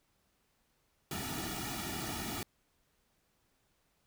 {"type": "noise with comb filter", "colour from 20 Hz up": "pink", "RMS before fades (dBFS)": -39, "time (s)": [1.11, 2.43], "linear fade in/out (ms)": 2, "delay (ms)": 1.9, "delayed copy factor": -1, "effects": ["pink hiss -75 dBFS RMS until 4.06 s"]}